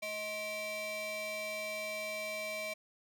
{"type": "ring-modulated tone", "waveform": "45% pulse", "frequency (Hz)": 848, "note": "G#5", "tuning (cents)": 36, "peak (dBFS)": -34, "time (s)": [0.02, 2.74], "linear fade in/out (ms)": 10, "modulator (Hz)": 1480, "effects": []}